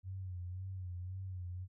sine tone with vibrato, 92 Hz, F#2, 9 cents flat, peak -40 dBFS, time 0.03-1.68 s, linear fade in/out 50 ms, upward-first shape sine, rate 1.9 Hz, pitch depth 62 cents each way, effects none

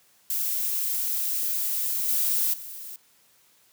violet noise with level steps, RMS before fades -27 / -24 / -39 dBFS, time 0.3-2.96 s, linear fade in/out 2 ms, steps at 2.08 / 2.53 s, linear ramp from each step 10 ms, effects white hiss -61 dBFS RMS until 3.72 s + high-pass 80 Hz 12 dB/octave

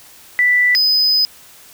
sine / triangle tone pair in turn, 1975.5 / 5018 Hz, B6 / D#8, 0 / +14 cents, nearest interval octave + major third, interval 1614 cents, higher second, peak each -10 dBFS, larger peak neither, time 0.39-0.75 / 0.75-1.25 s, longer second, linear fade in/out 0 ms, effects white hiss -43 dBFS RMS until 1.73 s

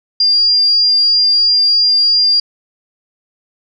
sine tone, 4799 Hz, D8, 37 cents sharp, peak -8 dBFS, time 0.2-2.4 s, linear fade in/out 5 ms, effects none

